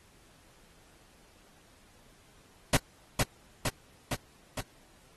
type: noise with echo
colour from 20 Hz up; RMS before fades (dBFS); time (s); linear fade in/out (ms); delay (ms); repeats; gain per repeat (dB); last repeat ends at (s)
pink; -23; 2.73-2.77; 5; 460; 4; -3; 4.61
effects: pink hiss -61 dBFS RMS until 5.16 s + AAC 32 kbps